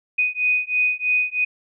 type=beating tone pair; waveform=sine; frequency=2489 / 2492.1 Hz; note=D#7 / D#7; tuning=0 / +2 cents; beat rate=3.1 Hz; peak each=-21 / -21 dBFS; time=0.18-1.45 s; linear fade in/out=10 ms; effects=none